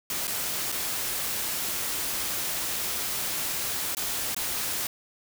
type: noise with dropouts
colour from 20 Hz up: white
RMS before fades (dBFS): -30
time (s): 0.1-4.87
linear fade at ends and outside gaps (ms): 2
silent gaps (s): 0.271-0.277 / 0.719-0.723 / 3.949-3.969 / 4.347-4.364
effects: none